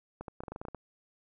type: clicks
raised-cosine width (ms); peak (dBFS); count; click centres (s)
1; -26; 11; 0.21 / 0.282 / 0.405 / 0.436 / 0.482 / 0.52 / 0.561 / 0.615 / 0.652 / 0.684 / 0.747
effects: none